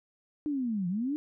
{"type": "linear two-way sweep", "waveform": "sine", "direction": "down then up", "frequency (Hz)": [306.6, 170, 306.6], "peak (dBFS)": -28, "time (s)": [0.46, 1.16], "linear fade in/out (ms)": 0, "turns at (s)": 0.88, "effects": []}